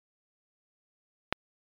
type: click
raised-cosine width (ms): 0.3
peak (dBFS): -7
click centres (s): 1.326
effects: low-pass 4000 Hz 12 dB/octave + MP3 96 kbps